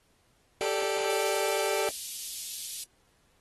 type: chord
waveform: sawtooth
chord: G suspended second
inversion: none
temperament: just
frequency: 392 / 441 / 588 Hz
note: G4 / A4 / D5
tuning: 0 / +4 / +2 cents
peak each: -28 dBFS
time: 0.61-1.89 s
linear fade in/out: 0 ms
type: high-pass noise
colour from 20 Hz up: white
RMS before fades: -37 dBFS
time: 1.09-2.84 s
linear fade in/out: 5 ms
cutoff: 3100 Hz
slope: 24 dB/octave
effects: pink hiss -68 dBFS RMS until 3.4 s + AAC 32 kbps